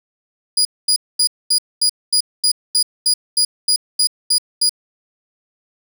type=tone bursts; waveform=30% pulse; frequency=4900 Hz; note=D#8; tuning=27 cents flat; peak=-9 dBFS; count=14; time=0.57-4.694 s; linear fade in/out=5 ms; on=81 ms; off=230 ms; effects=none